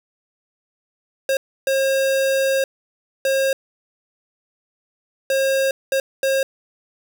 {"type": "tone bursts at uneven times", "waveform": "square", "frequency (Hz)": 538, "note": "C5", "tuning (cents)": 48, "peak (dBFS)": -17, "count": 6, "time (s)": [[1.29, 1.37], [1.67, 2.64], [3.25, 3.53], [5.3, 5.71], [5.92, 6], [6.23, 6.43]], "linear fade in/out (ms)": 2, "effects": []}